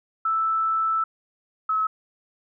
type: tone pair in turn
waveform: sine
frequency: 1318.5 / 1290.6 Hz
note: E6 / E6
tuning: 0 / -37 cents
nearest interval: unison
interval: 37 cents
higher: first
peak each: -20 dBFS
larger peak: neither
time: 0.25-1.04 / 1.69-1.87 s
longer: first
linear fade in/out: 5 ms
effects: none